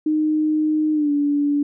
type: tone with pitch glide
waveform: sine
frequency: 307.9 to 288.9 Hz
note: D#4 to D4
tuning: -18 to -28 cents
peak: -16 dBFS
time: 0.06-1.63 s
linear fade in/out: 5 ms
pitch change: -110 cents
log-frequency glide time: 0.93-1.11 s
effects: none